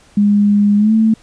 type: tone with pitch glide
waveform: sine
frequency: 205 to 221 Hz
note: G#3 to A3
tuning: -22 to +8 cents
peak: -8 dBFS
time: 0.17-1.14 s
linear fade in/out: 5 ms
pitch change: +130 cents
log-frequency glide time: 0.77-0.93 s
effects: pink hiss -48 dBFS RMS until 1.22 s + resampled to 22050 Hz